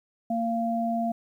sine tone pair together, 230.3 / 690 Hz, A#3 / F5, -21 / -21 cents, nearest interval octave + perfect fifth, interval 1900 cents, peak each -27 / -27 dBFS, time 0.3-1.12 s, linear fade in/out 5 ms, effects 10-bit

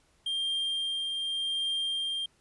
triangle tone with tremolo, 3191 Hz, G7, 30 cents sharp, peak -26 dBFS, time 0.26-2.26 s, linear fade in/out 5 ms, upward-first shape triangle, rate 0.87 Hz, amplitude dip 30%, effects pink hiss -67 dBFS RMS until 2.4 s + resampled to 24000 Hz

